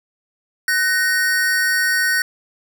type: tone pair together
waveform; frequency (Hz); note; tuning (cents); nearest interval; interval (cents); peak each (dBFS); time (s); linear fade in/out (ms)
square; 1500.8 / 1857; F#6 / A#6; +24 / -7; major third; 369; -19; 0.68-2.22; 2
effects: 8-bit